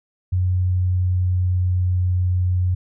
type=tone with pitch glide; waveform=sine; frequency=91.3 to 90.67 Hz; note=F#2 to F#2; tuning=-23 to -35 cents; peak=-16 dBFS; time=0.32-2.75 s; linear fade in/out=10 ms; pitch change=-12 cents; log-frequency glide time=0.52-2.01 s; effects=none